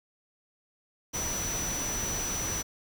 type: tone in noise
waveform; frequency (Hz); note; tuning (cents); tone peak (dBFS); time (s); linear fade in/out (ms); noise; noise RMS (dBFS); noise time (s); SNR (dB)
sine; 5930; F#8; +3; -32; 1.13-2.63; 20; pink; -35; 1.13-2.63; 0
effects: none